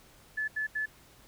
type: tone bursts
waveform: sine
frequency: 1729 Hz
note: A6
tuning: 31 cents flat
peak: -29 dBFS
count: 3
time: 0.37-0.86 s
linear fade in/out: 10 ms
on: 110 ms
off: 80 ms
effects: pink hiss -58 dBFS RMS until 1.27 s